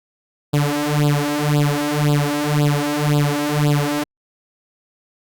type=tone with flanger; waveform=sawtooth; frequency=146.83 Hz; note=D3; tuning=in tune; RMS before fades=-18 dBFS; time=0.53-4.04 s; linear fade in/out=10 ms; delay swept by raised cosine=0.24 to 3.74 ms; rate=1.9 Hz; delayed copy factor=+1; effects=Opus 48 kbps